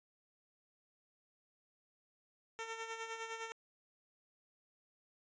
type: tone with tremolo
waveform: 10% pulse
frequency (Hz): 452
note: A4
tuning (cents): +47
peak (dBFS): -32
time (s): 2.59-3.52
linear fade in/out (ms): 0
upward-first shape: sine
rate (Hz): 9.8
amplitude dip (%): 55
effects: resampled to 16000 Hz